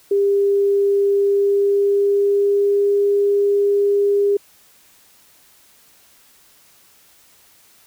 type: tone with pitch glide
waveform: sine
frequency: 400 to 403.9 Hz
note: G4 to G#4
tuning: +35 to -48 cents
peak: -13 dBFS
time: 0.11-4.37 s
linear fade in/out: 5 ms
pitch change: +17 cents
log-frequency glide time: 1.17-2.98 s
effects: white hiss -52 dBFS RMS until 7.86 s